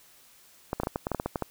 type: clicks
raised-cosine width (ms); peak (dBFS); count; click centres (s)
1; -14; 12; 0.731 / 0.8 / 0.834 / 0.871 / 0.959 / 1.069 / 1.117 / 1.147 / 1.199 / 1.26 / 1.358 / 1.423
effects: white hiss -57 dBFS RMS until 1.5 s